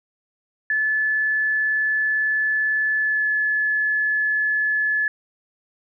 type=tone with pitch glide; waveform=sine; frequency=1731 to 1718.1 Hz; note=A6 to A6; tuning=-29 to -42 cents; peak=-18 dBFS; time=0.7-5.08 s; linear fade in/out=2 ms; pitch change=-13 cents; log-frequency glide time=2.98-3.26 s; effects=none